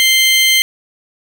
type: tone pair together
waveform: 35% pulse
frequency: 2093 / 3136 Hz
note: C7 / G7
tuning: 0 / 0 cents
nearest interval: perfect fifth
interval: 700 cents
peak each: -10 dBFS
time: 0-0.62 s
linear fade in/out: 0 ms
effects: none